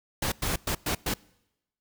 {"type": "noise bursts at uneven times", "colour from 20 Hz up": "pink", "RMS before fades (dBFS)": -28, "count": 5, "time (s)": [[0.22, 0.32], [0.42, 0.56], [0.67, 0.75], [0.86, 0.95], [1.06, 1.14]], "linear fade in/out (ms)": 5, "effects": ["noise-tail reverb RT60 0.9 s tail -24 dB re dry"]}